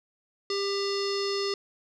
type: tone with low-pass filter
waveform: square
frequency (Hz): 397.7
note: G4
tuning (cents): +25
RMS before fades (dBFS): -29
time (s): 0.5-1.54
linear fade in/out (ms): 2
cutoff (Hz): 4900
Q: 9.7
effects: none